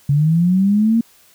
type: linear sweep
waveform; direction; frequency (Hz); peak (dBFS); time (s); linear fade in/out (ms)
sine; up; 138.59 to 233.2; -11; 0.09-1.01; 5
effects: white hiss -51 dBFS RMS until 1.34 s